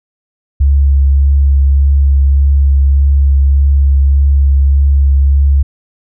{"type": "tone with vibrato", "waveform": "sine", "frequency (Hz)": 69.3, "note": "C#2", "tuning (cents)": 0, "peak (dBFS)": -5, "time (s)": [0.6, 5.63], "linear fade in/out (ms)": 10, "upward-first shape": "triangle", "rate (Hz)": 1.7, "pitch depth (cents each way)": 18, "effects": []}